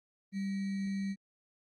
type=tone with sample-and-hold; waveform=sine; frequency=196 Hz; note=G3; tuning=in tune; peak=-32 dBFS; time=0.32-1.16 s; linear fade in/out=50 ms; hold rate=2100 Hz; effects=low-pass 6000 Hz 12 dB/octave + Opus 32 kbps